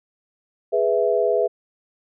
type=chord; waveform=sine; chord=E major; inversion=first; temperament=equal; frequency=415.3 / 493.9 / 659.3 Hz; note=G#4 / B4 / E5; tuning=0 / 0 / 0 cents; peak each=-21 dBFS; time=0.72-1.48 s; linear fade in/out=20 ms; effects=none